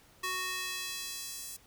square tone with high-pass filter sweep, 370 Hz, F#4, in tune, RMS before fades -38 dBFS, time 0.23-1.57 s, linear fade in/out 10 ms, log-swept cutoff 1200 to 8000 Hz, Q 0.85, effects pink hiss -61 dBFS RMS until 1.66 s

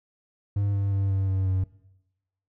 triangle tone with pitch steps, 100.8 / 99.41 / 98.04 / 96.69 / 95.36 / 94.05 Hz, G2 / G2 / G2 / G2 / G2 / F#2, +49 / +25 / +1 / -23 / -47 / +29 cents, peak -20 dBFS, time 0.56-1.64 s, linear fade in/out 5 ms, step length 180 ms, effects noise-tail reverb RT60 0.9 s tail -19 dB re dry

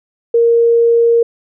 sine tone, 466.2 Hz, A#4, in tune, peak -7 dBFS, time 0.34-1.23 s, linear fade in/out 5 ms, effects none

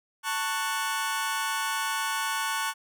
sawtooth chord, F# minor, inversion first, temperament just, 888 / 1110 / 1480 Hz, A5 / C#6 / F#6, +16 / +2 / 0 cents, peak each -28 dBFS, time 0.23-2.74 s, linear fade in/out 50 ms, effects none

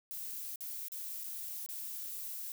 violet noise with dropouts, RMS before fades -42 dBFS, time 0.11-2.52 s, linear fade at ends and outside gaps 0 ms, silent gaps 0.558-0.607 / 0.883-0.919 / 1.237-1.242 / 1.662-1.688 s, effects none

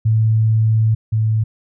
sine tone pair in turn, 110.5 / 109.87 Hz, A2 / A2, +8 / -2 cents, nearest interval unison, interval 10 cents, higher first, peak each -11 / -13 dBFS, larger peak first, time 0.05-0.95 / 1.12-1.44 s, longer first, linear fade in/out 10 ms, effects none

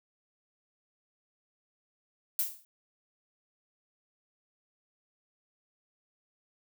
violet noise with exponential decay, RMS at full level -26 dBFS, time 2.39-2.65 s, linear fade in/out 1 ms, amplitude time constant 56 ms, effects none

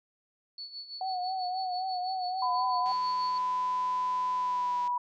sine tone with tremolo, 4435 Hz, C#8, in tune, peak -37 dBFS, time 0.58-3.38 s, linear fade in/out 2 ms, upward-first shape sine, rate 6.1 Hz, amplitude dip 70%
sine tone with vibrato, 741 Hz, F#5, 2 cents sharp, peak -30 dBFS, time 1.01-2.92 s, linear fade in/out 2 ms, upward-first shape triangle, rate 3.8 Hz, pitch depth 58 cents each way
sine tone with pitch glide, 1003 to 979 Hz, B5 to B5, +26 to -15 cents, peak -27 dBFS, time 2.42-4.98 s, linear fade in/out 5 ms, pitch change -41 cents, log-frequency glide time 4.35-4.82 s
click train, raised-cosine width 0.2 ms, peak -33 dBFS, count 374, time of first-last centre 2.86-4.876 s, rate 185 Hz
effects none

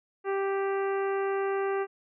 harmonic tone, 392 Hz, G4, in tune, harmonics 1 / 2 / 3 / 4 / 5 / 6 / 7, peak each -27 / -35 / -37 / -40 / -43 / -49 / -49 dBFS, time 0.24-1.87 s, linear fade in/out 50 ms, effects none

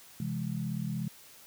sine chord, C augmented, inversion none, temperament equal with one note detuned, 130.81 / 167.6 / 207.7 Hz, C3 / E3 / G#3, 0 / +29 / 0 cents, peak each -36 / -35 / -36 dBFS, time 0.2-1.08 s, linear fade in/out 2 ms, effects white hiss -54 dBFS RMS until 1.46 s + high-pass 60 Hz 12 dB/octave

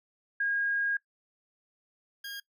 sine / 20% pulse tone pair in turn, 1630 / 1623.7 Hz, G#6 / G#6, -33 / -40 cents, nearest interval unison, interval 7 cents, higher first, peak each -26 / -33 dBFS, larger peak first, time 0.4-0.97 / 2.24-2.4 s, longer first, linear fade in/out 5 ms, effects noise-tail reverb RT60 0.1 s tail -20 dB re dry

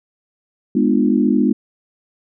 sine chord, G# diminished seventh, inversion none, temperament equal with one note detuned, 207.7 / 246.9 / 300.7 / 349.2 Hz, G#3 / B3 / D4 / F4, 0 / 0 / +41 / 0 cents, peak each -17 / -16 / -18 / -22 dBFS, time 0.75-1.53 s, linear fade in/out 5 ms, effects none

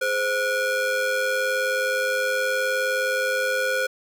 square ring-modulated tone, 469.7 Hz, A#4, 13 cents sharp, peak -19 dBFS, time 0.01-3.87 s, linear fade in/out 10 ms, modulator 989 Hz, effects none

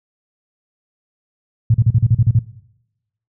sine tone bursts, 114 Hz, A#2, 38 cents flat, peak -8 dBFS, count 9, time 1.7-2.391 s, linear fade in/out 5 ms, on 43 ms, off 38 ms, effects noise-tail reverb RT60 0.9 s tail -20 dB re dry

